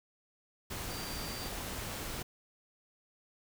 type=tone in noise; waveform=sine; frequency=4683 Hz; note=D8; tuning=6 cents flat; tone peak=-46 dBFS; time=0.9-1.49 s; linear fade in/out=10 ms; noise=pink; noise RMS=-40 dBFS; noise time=0.7-2.23 s; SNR=-9 dB; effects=none